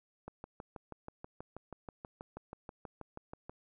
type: click train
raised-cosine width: 1 ms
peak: -30 dBFS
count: 21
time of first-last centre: 0.28-3.495 s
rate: 6.22 Hz
effects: none